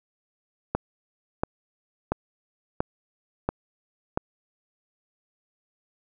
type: click train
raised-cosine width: 1 ms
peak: -9 dBFS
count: 6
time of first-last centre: 0.75-4.175 s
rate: 1.46 Hz
effects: none